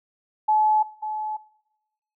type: tone with echo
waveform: sine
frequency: 858 Hz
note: A5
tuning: 44 cents flat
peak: -16 dBFS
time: 0.48-0.83 s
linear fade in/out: 10 ms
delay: 540 ms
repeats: 1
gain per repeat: -10 dB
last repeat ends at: 1.37 s
effects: noise-tail reverb RT60 1.0 s tail -23 dB re dry